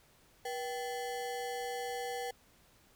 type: ring-modulated tone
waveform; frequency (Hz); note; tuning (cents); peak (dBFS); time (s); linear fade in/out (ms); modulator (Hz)
square; 630; D#5; +21; -34; 0.45-2.31; 5; 147
effects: pink hiss -65 dBFS RMS until 2.95 s